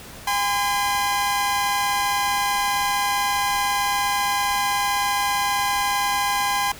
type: tone pair together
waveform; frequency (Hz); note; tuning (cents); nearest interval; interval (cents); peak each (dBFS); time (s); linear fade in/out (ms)
sawtooth; 811 / 1022.6; G#5 / C6; -41 / -40; major third; 401; -19; 0.27-6.72; 5
effects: pink hiss -40 dBFS RMS until 6.79 s